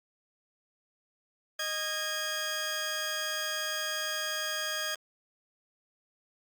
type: tone pair together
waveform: 15% pulse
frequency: 620 / 1634.3 Hz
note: D#5 / G#6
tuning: -6 / -28 cents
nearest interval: octave + perfect fourth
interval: 1678 cents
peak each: -30 / -26 dBFS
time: 1.59-4.95 s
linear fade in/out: 5 ms
effects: Opus 48 kbps